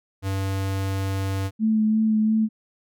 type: tone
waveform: square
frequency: 96.8 Hz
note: G2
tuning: 21 cents flat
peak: -24 dBFS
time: 0.22-1.51 s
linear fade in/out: 50 ms
type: tone with vibrato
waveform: sine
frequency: 217.8 Hz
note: A3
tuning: 17 cents flat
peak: -17 dBFS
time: 1.59-2.49 s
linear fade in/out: 50 ms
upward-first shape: sine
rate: 2.9 Hz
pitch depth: 17 cents each way
effects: none